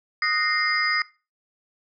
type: tone cluster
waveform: sine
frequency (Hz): 1246 / 1472 / 1850 / 2096 / 4953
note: D#6 / F#6 / A#6 / C7 / D#8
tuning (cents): +2 / -9 / -14 / +2 / -9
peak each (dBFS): -27 / -34 / -25 / -25 / -29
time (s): 0.22-1.02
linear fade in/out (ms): 2
effects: noise-tail reverb RT60 0.3 s tail -19 dB re dry